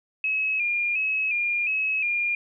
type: tone with vibrato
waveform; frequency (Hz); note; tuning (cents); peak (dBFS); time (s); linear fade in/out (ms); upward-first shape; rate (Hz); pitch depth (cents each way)
sine; 2489; D#7; 0; -22; 0.24-2.35; 2; square; 1.4; 55
effects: none